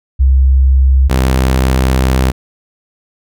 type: tone pair in turn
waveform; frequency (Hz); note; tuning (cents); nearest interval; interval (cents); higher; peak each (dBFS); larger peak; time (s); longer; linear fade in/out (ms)
sine / sawtooth; 66.2 / 64.84; C2 / C2; +21 / -15; unison; 36; first; -5; neither; 0.19-1.09 / 1.09-2.32; second; 20
effects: none